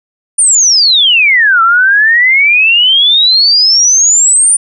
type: exponential two-way sweep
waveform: sine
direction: down then up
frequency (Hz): 9397 to 1318.5 to 9397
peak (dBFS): -4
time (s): 0.38-4.57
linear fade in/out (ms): 10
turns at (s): 1.62
effects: none